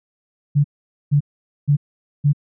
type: tone bursts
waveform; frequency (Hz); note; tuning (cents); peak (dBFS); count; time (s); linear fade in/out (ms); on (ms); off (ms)
sine; 144.5; D3; -28; -11; 4; 0.55-2.332; 20; 93; 470
effects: none